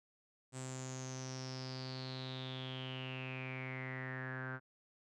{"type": "tone with low-pass filter sweep", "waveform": "sawtooth", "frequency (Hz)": 130, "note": "C3", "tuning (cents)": -11, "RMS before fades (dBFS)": -44, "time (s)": [0.52, 4.6], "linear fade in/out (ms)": 50, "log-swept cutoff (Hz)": [8000, 1500], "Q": 9.4, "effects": []}